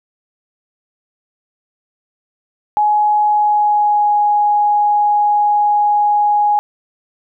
sine tone with pitch glide, 840 to 830.8 Hz, G#5 to G#5, +19 to 0 cents, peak -10 dBFS, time 2.77-6.59 s, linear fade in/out 0 ms, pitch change -19 cents, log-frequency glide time 3.25-4.16 s, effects none

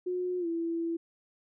sine tone with pitch glide, 361.7 to 333.6 Hz, F#4 to E4, -39 to +21 cents, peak -29 dBFS, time 0.06-0.97 s, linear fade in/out 10 ms, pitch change -140 cents, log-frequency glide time 0.39-0.47 s, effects none

